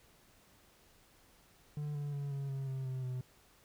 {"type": "tone with pitch steps", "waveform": "triangle", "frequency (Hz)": [148.2, 144.98, 141.83, 138.76, 135.74, 132.8, 129.91, 127.09], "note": ["D3", "D3", "C#3", "C#3", "C#3", "C3", "C3", "C3"], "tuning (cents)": [16, -22, 40, 2, -36, 26, -12, -50], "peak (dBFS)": -34, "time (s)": [1.77, 3.21], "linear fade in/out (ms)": 2, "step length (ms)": 180, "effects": ["pink hiss -65 dBFS RMS until 3.64 s"]}